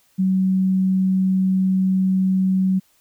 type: tone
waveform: sine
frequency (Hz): 188.5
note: F#3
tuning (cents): +32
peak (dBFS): -15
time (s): 0.18-2.8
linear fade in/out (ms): 20
effects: white hiss -60 dBFS RMS until 3 s